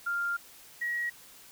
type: tone pair in turn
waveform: sine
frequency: 1396.9 / 1905.6 Hz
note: F6 / A#6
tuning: 0 / +38 cents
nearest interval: perfect fourth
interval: 538 cents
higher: second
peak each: -28 / -29 dBFS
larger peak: first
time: 0.06-0.37 / 0.81-1.1 s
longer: first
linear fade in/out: 10 ms
effects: white hiss -53 dBFS RMS until 1.51 s